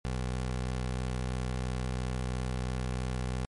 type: tone with vibrato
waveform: 20% pulse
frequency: 63 Hz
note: B1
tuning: 35 cents sharp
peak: -26 dBFS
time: 0.05-3.45 s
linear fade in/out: 0 ms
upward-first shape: sine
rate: 3.4 Hz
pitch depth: 8 cents each way
effects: MP3 48 kbps